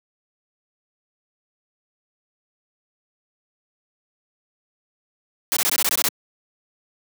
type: noise bursts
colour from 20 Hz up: white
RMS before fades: -20 dBFS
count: 9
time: 5.52-6.085 s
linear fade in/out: 0 ms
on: 45 ms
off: 20 ms
effects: high-pass 200 Hz 12 dB/octave